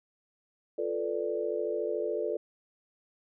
sine chord, B half-diminished seventh, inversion second, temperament equal, 349.2 / 440 / 493.9 / 587.3 Hz, F4 / A4 / B4 / D5, 0 / 0 / 0 / 0 cents, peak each -36 / -32 / -36 / -35 dBFS, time 0.78-2.37 s, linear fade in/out 5 ms, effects none

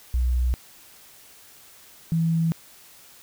sine tone pair in turn, 61.7 / 164.32 Hz, B1 / E3, -1 / -5 cents, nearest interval octave + perfect fourth, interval 1696 cents, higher second, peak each -19 dBFS, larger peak neither, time 0.14-0.54 / 2.12-2.52 s, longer neither, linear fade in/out 0 ms, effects white hiss -50 dBFS RMS until 3.22 s

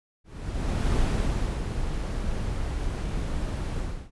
brown noise with ADSR envelope, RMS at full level -22 dBFS, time 0.24-4.11 s, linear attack 720 ms, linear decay 640 ms, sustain -7 dB, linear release 320 ms, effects resampled to 24000 Hz

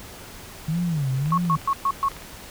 sine tone with vibrato, 151.5 Hz, D#3, 46 cents flat, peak -21 dBFS, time 0.68-1.57 s, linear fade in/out 5 ms, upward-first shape sine, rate 1.7 Hz, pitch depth 260 cents each way
clicks, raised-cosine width 0.3 ms, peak -24 dBFS, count 9, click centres 1.259 / 1.306 / 1.452 / 1.616 / 1.734 / 2.034 / 2.117 / 2.166 / 2.222 s
sine tone bursts, 1100 Hz, C#6, 14 cents flat, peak -18 dBFS, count 5, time 1.32-2.085 s, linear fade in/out 2 ms, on 57 ms, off 120 ms
effects pink hiss -41 dBFS RMS until 2.5 s

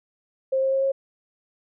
sine tone with pitch steps, 530 / 534 / 538 / 542.1 Hz, C5 / C5 / C5 / C#5, +22 / +35 / +48 / -39 cents, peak -19 dBFS, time 0.52-0.92 s, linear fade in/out 10 ms, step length 100 ms, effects none

